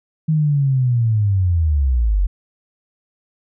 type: linear sweep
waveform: sine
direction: down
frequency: 159.4 to 43.42 Hz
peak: -13 dBFS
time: 0.28-2.27 s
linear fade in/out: 10 ms
effects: none